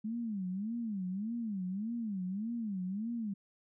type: tone with vibrato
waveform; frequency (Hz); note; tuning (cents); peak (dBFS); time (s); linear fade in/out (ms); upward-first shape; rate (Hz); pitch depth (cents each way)
sine; 207.7; G#3; 0; -34; 0.04-3.34; 10; sine; 1.7; 230
effects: none